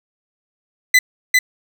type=tone with echo; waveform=40% pulse; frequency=2009 Hz; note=B6; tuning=29 cents sharp; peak=-7 dBFS; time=0.94-0.99 s; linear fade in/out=5 ms; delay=400 ms; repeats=1; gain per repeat=-2 dB; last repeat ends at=1.39 s; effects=none